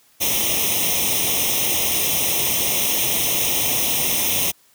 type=noise with comb filter; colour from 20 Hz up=white; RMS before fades=-20 dBFS; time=0.2-4.52 s; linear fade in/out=20 ms; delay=0.33 ms; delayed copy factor=+0.95; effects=white hiss -56 dBFS RMS until 4.74 s + high-pass 60 Hz 12 dB/octave